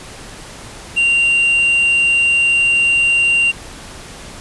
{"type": "tone", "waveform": "triangle", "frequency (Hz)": 2770, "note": "F7", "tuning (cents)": -15, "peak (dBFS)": -9, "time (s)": [0.96, 3.52], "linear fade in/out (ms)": 20, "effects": ["pink hiss -34 dBFS RMS until 4.4 s", "resampled to 24000 Hz"]}